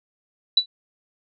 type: tone with exponential decay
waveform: sine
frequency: 3951 Hz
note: B7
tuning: in tune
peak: -9 dBFS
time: 0.57-0.66 s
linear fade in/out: 5 ms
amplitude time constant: 19 ms
effects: none